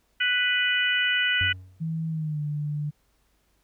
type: harmonic tone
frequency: 494.5 Hz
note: B4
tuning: 2 cents sharp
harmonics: 3 / 4 / 5 / 6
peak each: -25 / -27 / -29 / -26 dBFS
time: 0.2-1.53 s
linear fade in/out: 10 ms
type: tone with exponential decay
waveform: triangle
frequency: 92.5 Hz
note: F#2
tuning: in tune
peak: -24 dBFS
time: 1.41-1.92 s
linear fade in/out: 0 ms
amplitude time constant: 110 ms
type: tone with pitch glide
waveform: sine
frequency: 161.6 to 148.19 Hz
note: E3 to D3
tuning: -34 to +16 cents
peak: -26 dBFS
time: 1.8-2.91 s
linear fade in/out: 20 ms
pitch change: -150 cents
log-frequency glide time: 2.09-2.42 s
effects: added 50 Hz sine -69 dBFS peak until 3.63 s + pink hiss -69 dBFS RMS until 3.63 s